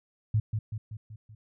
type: tone with echo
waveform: sine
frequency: 108.1 Hz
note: A2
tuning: 30 cents flat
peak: -21 dBFS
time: 0.34-0.4 s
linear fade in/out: 5 ms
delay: 190 ms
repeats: 5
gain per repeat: -5 dB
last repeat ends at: 1.35 s
effects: none